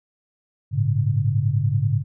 sine tone cluster, 102.5 / 113 / 140.7 Hz, G#2 / A2 / C#3, -22 / +47 / +26 cents, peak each -22 dBFS, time 0.71-2.04 s, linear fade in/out 50 ms, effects none

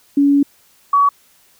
sine tone pair in turn, 282.9 / 1131.6 Hz, C#4 / C#6, +35 / +35 cents, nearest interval 2 octaves, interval 2400 cents, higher second, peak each -9 dBFS, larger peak neither, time 0.17-0.43 / 0.93-1.09 s, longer first, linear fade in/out 5 ms, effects white hiss -53 dBFS RMS until 1.59 s

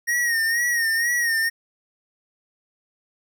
square tone with vibrato, 1864.7 Hz, A#6, in tune, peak -20 dBFS, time 0.07-1.5 s, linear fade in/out 20 ms, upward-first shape sine, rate 2.1 Hz, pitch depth 65 cents each way, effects none

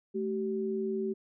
sine tone pair together, 217 / 383.8 Hz, A3 / G4, -24 / -37 cents, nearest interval minor seventh, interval 987 cents, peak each -34 / -31 dBFS, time 0.14-1.14 s, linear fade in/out 20 ms, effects none

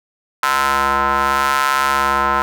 sawtooth ring-modulated tone, 137.6 Hz, C#3, 12 cents flat, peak -7 dBFS, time 0.43-2.42 s, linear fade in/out 0 ms, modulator 1170 Hz, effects none

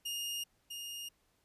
sawtooth tone with echo, 2840 Hz, F7, 28 cents sharp, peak -33 dBFS, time 0.05-0.44 s, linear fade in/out 10 ms, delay 650 ms, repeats 1, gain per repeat -5 dB, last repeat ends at 1.09 s, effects pink hiss -74 dBFS RMS until 1.44 s + resampled to 32000 Hz

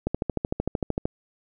click train, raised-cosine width 2 ms, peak -11 dBFS, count 14, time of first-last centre 0.07-1.055 s, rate 13.2 Hz, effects none

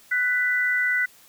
sine tone pair together, 1486.3 / 1984 Hz, F#6 / B6, +7 / +7 cents, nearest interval perfect fourth, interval 500 cents, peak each -23 / -22 dBFS, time 0.11-1.06 s, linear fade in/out 10 ms, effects white hiss -53 dBFS RMS until 1.28 s

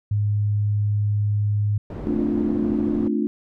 sine tone, 103.83 Hz, G#2, in tune, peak -18 dBFS, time 0.11-1.78 s, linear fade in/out 5 ms
white low-pass noise, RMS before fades -32 dBFS, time 1.9-3.08 s, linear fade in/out 2 ms, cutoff 320 Hz, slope 12 dB/octave
sine chord, D minor seventh, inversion second, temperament equal, 220 / 261.6 / 293.7 / 349.2 Hz, A3 / C4 / D4 / F4, 0 / 0 / 0 / 0 cents, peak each -23 / -29 / -24 / -27 dBFS, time 2.07-3.27 s, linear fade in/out 0 ms
effects none

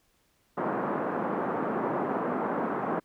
pink band-pass noise, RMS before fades -30 dBFS, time 0.57-3 s, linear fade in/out 10 ms, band 200 to 1300 Hz, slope 24 dB/octave, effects pink hiss -69 dBFS RMS until 3.04 s

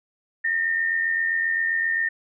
sine tone pair together, 1817.4 / 1905 Hz, A#6 / A#6, -44 / +37 cents, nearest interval minor second, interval 81 cents, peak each -21 / -29 dBFS, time 0.44-2.09 s, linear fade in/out 10 ms, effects none

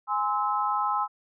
sine chord, Ab augmented, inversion none, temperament just, 830.6 / 1038.3 / 1297.8 Hz, Ab5 / C6 / E6, 0 / -14 / -27 cents, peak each -28 dBFS, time 0.07-1.08 s, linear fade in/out 50 ms, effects none

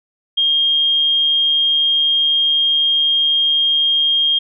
sine tone, 3226 Hz, G7, 49 cents sharp, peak -12 dBFS, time 0.37-4.39 s, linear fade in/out 10 ms, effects none

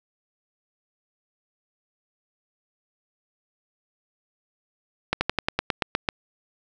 slowing click train, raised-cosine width 0.3 ms, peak -5 dBFS, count 10, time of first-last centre 5.13-6.088 s, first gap 80 ms, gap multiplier 1.07, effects none

